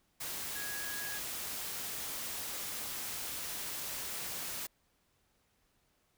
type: tone in noise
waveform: sine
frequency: 1661.2 Hz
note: G#6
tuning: in tune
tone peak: -42 dBFS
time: 0.55-1.19 s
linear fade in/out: 10 ms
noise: white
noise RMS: -40 dBFS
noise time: 0.2-4.67 s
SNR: -5 dB
effects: pink hiss -74 dBFS RMS until 6.17 s